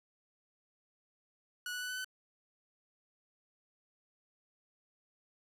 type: tone with pitch steps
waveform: sawtooth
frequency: 1467 / 1478.1 / 1489.2 / 1500.4 / 1511.7 Hz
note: F#6 / F#6 / F#6 / F#6 / F#6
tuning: -15 / -2 / +11 / +24 / +37 cents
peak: -34 dBFS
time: 1.66-2.045 s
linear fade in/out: 2 ms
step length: 77 ms
effects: resampled to 32000 Hz